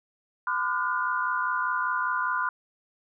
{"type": "tone cluster", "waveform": "sine", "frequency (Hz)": [1015, 1196, 1429, 1494], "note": ["B5", "D6", "F6", "F#6"], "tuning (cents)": [47, 31, 39, 16], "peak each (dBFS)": [-28, -32, -29, -34], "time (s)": [0.47, 2.49], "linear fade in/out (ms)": 2, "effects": []}